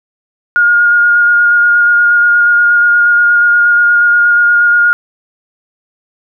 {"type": "tone with vibrato", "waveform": "sine", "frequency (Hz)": 1425, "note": "F6", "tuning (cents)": 34, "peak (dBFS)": -5, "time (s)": [0.56, 4.93], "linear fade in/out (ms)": 0, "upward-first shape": "square", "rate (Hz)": 8.4, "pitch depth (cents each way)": 10, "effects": []}